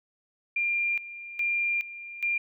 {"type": "tone with tremolo", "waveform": "sine", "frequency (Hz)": 2393, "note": "D7", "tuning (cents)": 32, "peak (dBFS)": -24, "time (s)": [0.56, 2.38], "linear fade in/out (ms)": 5, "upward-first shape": "square", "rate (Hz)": 1.2, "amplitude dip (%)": 80, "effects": []}